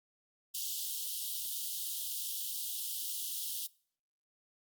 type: high-pass noise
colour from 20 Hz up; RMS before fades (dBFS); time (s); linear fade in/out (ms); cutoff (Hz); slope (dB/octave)
white; -38; 0.54-3.67; 10; 2900; 96
effects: noise-tail reverb RT60 0.5 s tail -22 dB re dry + Opus 48 kbps